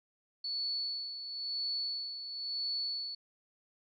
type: tone with tremolo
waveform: sine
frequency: 4435 Hz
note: C#8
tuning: in tune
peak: -32 dBFS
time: 0.44-3.15 s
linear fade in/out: 5 ms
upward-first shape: sine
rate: 0.98 Hz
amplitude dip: 60%
effects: none